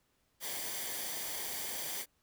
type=noise with comb filter; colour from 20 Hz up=white; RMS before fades=-39 dBFS; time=0.4-2.06 s; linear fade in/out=50 ms; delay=0.75 ms; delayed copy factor=-0.55; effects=pink hiss -75 dBFS RMS until 2.22 s